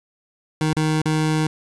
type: tone with dropouts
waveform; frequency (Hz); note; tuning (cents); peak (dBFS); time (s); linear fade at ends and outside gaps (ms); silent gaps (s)
25% pulse; 155.8; D#3; +3; -14; 0.61-1.47; 2; 0.732-0.766 / 1.017-1.056
effects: resampled to 22050 Hz + 7-bit